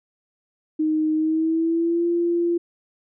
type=tone with pitch glide; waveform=sine; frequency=311.1 to 343.2 Hz; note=D#4 to F4; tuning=0 to -30 cents; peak=-18 dBFS; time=0.79-2.58 s; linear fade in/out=10 ms; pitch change=+170 cents; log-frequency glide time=1.14-2.06 s; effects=none